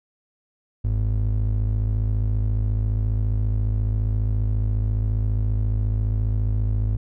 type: ring-modulated tone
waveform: triangle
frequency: 77.78 Hz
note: D#2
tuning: in tune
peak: -14 dBFS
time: 0.84-6.97 s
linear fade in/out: 10 ms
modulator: 27.3 Hz
effects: none

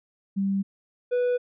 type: tone pair in turn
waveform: sine / triangle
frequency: 196 / 492.3 Hz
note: G3 / B4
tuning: 0 / -6 cents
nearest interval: octave + major third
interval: 1594 cents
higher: second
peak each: -22 / -19 dBFS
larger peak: second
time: 0.36-0.63 / 1.11-1.38 s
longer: neither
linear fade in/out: 20 ms
effects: resampled to 8000 Hz

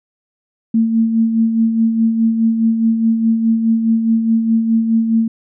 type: tone with tremolo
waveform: sine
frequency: 225.8 Hz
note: A3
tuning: 45 cents sharp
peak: -9 dBFS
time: 0.74-5.28 s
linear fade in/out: 5 ms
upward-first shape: sine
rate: 4.8 Hz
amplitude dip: 50%
effects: none

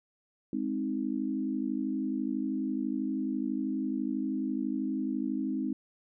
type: chord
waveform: sine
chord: Ab major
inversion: none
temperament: equal with one note detuned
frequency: 207.7 / 261.6 / 313.8 Hz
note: Ab3 / C4 / Eb4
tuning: 0 / 0 / +15 cents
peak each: -35 / -32 / -34 dBFS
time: 0.53-5.73 s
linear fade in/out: 2 ms
effects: none

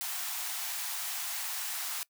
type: high-pass noise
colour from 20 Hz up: white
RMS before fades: -36 dBFS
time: 0.01-2.03 s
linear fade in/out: 0 ms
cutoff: 670 Hz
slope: 96 dB/octave
effects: noise-tail reverb RT60 0.1 s tail -21 dB re dry

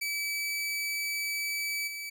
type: tone with level steps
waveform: sawtooth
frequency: 2299 Hz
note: D7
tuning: 37 cents flat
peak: -27 / -33 dBFS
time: 0.01-2.1 s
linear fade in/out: 10 ms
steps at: 1.87 s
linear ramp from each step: 10 ms
effects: none

